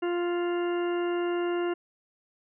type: harmonic tone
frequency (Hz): 349.2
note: F4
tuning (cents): 0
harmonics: 1 / 2 / 3 / 4 / 5 / 6 / 8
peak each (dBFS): -26 / -37 / -40 / -40 / -45 / -48 / -44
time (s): 0.02-1.74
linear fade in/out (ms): 10
effects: none